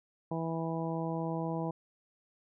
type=harmonic tone; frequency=163.9 Hz; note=E3; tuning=10 cents flat; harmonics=1 / 2 / 3 / 4 / 5 / 6; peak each=-35 / -38 / -40 / -41 / -42 / -43 dBFS; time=0.31-1.71 s; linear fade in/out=5 ms; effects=none